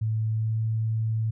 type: tone with pitch glide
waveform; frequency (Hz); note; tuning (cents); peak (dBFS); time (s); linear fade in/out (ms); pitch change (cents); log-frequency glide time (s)
sine; 110 to 111.09; A2 to A2; 0 to +17; -23; 0.01-1.31; 10; +17; 0.31-0.62
effects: none